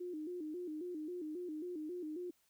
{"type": "tone with vibrato", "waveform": "sine", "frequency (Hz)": 331.3, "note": "E4", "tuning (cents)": 9, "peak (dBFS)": -40, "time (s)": [0, 2.31], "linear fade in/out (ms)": 10, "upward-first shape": "square", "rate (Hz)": 3.7, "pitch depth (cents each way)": 130, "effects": ["white hiss -75 dBFS RMS until 2.49 s"]}